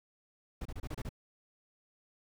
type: noise bursts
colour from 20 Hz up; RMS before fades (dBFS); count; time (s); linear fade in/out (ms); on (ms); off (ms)
brown; -39; 7; 0.61-1.092; 5; 44; 29
effects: none